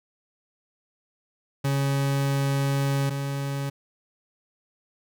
40% pulse tone pair in turn, 138.59 / 139.28 Hz, C#3 / C#3, 0 / +9 cents, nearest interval unison, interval 9 cents, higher second, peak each -21 / -26 dBFS, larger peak first, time 1.64-3.1 / 3.1-3.7 s, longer first, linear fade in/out 10 ms, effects none

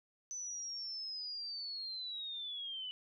sine linear sweep, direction down, 6060 to 2960 Hz, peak -40 dBFS, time 0.31-2.91 s, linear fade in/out 0 ms, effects none

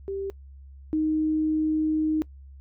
sine tone pair in turn, 392 / 311.1 Hz, G4 / D#4, 0 / 0 cents, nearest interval major third, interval 400 cents, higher first, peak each -28 / -21 dBFS, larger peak second, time 0.08-0.3 / 0.93-2.22 s, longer second, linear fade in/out 0 ms, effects noise-tail reverb RT60 0.1 s tail -22 dB re dry + added 68 Hz sine -43 dBFS peak until 2.6 s

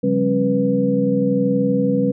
sine tone cluster, 138.6 / 177.1 / 198 / 270.3 / 491.3 Hz, C#3 / F3 / G3 / C#4 / B4, 0 / +24 / +18 / -44 / -9 cents, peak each -26 / -27 / -19 / -20 / -20 dBFS, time 0.03-2.12 s, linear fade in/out 10 ms, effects none

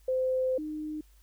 sine tone pair in turn, 516 / 306.1 Hz, C5 / D#4, -24 / -28 cents, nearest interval major sixth, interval 904 cents, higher first, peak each -25 / -33 dBFS, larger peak first, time 0.08-0.58 / 0.58-1.01 s, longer first, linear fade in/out 5 ms, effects added 50 Hz sine -56 dBFS peak until 1.22 s + white hiss -67 dBFS RMS until 1.22 s

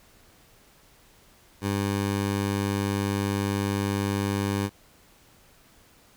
15% pulse tone, 100 Hz, G2, 35 cents sharp, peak -18 dBFS, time 1.61-4.7 s, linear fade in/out 50 ms, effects pink hiss -57 dBFS RMS until 6.16 s

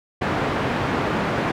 pink band-pass noise, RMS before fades -23 dBFS, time 0.21-1.52 s, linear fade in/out 10 ms, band 120 to 1900 Hz, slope 12 dB/octave, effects none

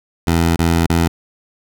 15% pulse tone with dropouts, 83.7 Hz, E2, 27 cents sharp, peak -6 dBFS, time 0.27-1.08 s, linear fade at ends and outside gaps 5 ms, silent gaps 0.561-0.591 / 0.865-0.898 s, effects none

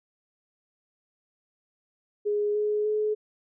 sine tone with pitch steps, 415.3 / 420.6 / 426 Hz, G#4 / G#4 / G#4, 0 / +22 / +44 cents, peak -23 dBFS, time 2.25-3.15 s, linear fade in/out 20 ms, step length 300 ms, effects none

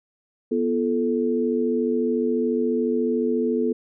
sine tone cluster, 245 / 342 / 436.1 Hz, B3 / F4 / A4, -14 / -36 / -15 cents, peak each -23 / -27 / -23 dBFS, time 0.51-3.73 s, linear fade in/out 10 ms, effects none

